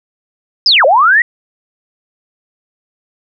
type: linear two-way sweep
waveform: sine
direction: down then up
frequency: 5274 to 497 to 1961 Hz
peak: -5 dBFS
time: 0.66-1.22 s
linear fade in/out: 2 ms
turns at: 0.85 s
effects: none

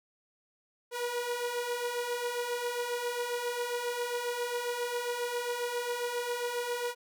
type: beating tone pair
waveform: sawtooth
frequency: 477.9 / 485.3 Hz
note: A#4 / B4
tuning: +43 / -30 cents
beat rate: 7.4 Hz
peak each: -34 / -29 dBFS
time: 0.91-6.95 s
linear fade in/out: 50 ms
effects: none

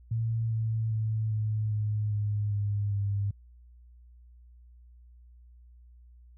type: tone with pitch steps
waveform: sine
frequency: 113.6 / 111.65 / 109.73 / 107.85 / 105.99 / 104.17 / 102.38 / 100.62 Hz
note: A#2 / A2 / A2 / A2 / G#2 / G#2 / G#2 / G2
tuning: -44 / +26 / -4 / -34 / +36 / +6 / -24 / +46 cents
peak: -26 dBFS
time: 0.11-3.31 s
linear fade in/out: 5 ms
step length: 400 ms
effects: added 60 Hz sine -51 dBFS peak until 6.37 s

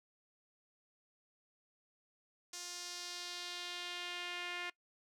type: tone with band-pass filter sweep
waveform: sawtooth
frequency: 353 Hz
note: F4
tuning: 19 cents sharp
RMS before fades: -44 dBFS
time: 2.53-4.7 s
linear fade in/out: 5 ms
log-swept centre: 6200 to 2300 Hz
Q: 1.9
effects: noise-tail reverb RT60 0.1 s tail -22 dB re dry

